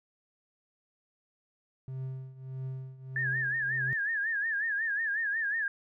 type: tone with tremolo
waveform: triangle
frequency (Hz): 131.4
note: C3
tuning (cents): +8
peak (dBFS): -31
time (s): 1.88-3.93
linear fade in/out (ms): 0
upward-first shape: triangle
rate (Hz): 1.6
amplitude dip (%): 85
type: tone with vibrato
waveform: sine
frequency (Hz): 1722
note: A6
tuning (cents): -38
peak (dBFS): -28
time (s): 3.16-5.68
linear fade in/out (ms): 2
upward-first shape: sine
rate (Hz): 5.5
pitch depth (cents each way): 120
effects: none